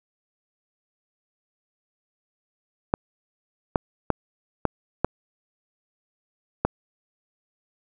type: clicks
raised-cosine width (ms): 1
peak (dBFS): -5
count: 6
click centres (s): 2.939 / 3.758 / 4.103 / 4.653 / 5.046 / 6.65
effects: none